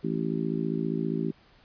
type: harmonic tone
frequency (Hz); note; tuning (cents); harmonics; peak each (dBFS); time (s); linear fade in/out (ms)
55; A1; 0; 3 / 4 / 5 / 6 / 7; -31 / -32 / -33 / -34 / -34; 0.03-1.32; 20
effects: pink hiss -59 dBFS RMS until 1.64 s + resampled to 11025 Hz